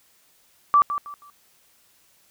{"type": "tone with echo", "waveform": "sine", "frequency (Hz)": 1163, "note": "D6", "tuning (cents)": -17, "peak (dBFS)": -12, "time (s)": [0.74, 0.82], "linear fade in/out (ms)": 0, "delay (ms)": 160, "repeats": 3, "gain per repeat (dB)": -11, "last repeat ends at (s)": 1.3, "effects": ["white hiss -60 dBFS RMS until 2.3 s"]}